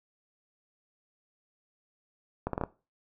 accelerating click train, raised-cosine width 1 ms, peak -16 dBFS, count 5, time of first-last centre 2.47-2.637 s, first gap 63 ms, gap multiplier 0.73, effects noise-tail reverb RT60 0.3 s tail -18 dB re dry

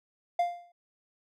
triangle tone with exponential decay, 698.5 Hz, F5, in tune, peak -19 dBFS, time 0.39-0.72 s, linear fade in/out 5 ms, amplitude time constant 70 ms, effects none

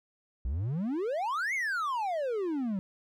triangle exponential two-way sweep, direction up then down, 57.2 to 2235 to 183.8 Hz, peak -27 dBFS, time 0.45-2.79 s, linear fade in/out 0 ms, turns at 1.54 s, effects none

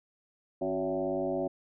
sine tone with frequency modulation, 466.2 Hz, A#4, in tune, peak -28 dBFS, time 0.61-1.48 s, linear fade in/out 10 ms, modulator 98.1 Hz, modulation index 2.4, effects none

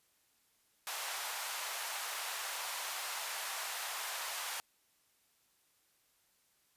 pink high-pass noise, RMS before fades -40 dBFS, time 0.87-4.6 s, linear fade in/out 0 ms, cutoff 740 Hz, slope 24 dB/octave, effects white hiss -73 dBFS RMS until 6.76 s + resampled to 32000 Hz

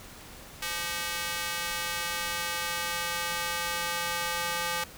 square tone with high-pass filter sweep, 172 Hz, F3, 26 cents flat, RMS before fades -32 dBFS, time 0.62-4.84 s, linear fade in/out 5 ms, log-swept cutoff 1700 to 1000 Hz, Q 0.72, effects pink hiss -47 dBFS RMS until 4.97 s

